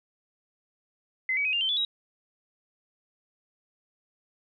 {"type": "tone with pitch steps", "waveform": "sine", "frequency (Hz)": [2049, 2274, 2523, 2799, 3106, 3446, 3824], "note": ["C7", "C#7", "D#7", "F7", "G7", "A7", "A#7"], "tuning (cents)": [-37, 44, 23, 3, -17, -37, 43], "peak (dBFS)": -24, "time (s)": [1.29, 1.85], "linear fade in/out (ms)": 2, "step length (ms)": 80, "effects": []}